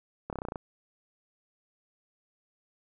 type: slowing click train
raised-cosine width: 1 ms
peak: -21 dBFS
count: 9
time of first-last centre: 0.3-0.558 s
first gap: 28 ms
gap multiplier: 1.04
effects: none